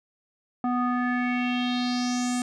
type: tone with low-pass filter sweep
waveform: square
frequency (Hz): 246.9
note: B3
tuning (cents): 0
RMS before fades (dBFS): -26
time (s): 0.64-2.42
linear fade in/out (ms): 2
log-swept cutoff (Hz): 1000 to 8500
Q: 4.1
effects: none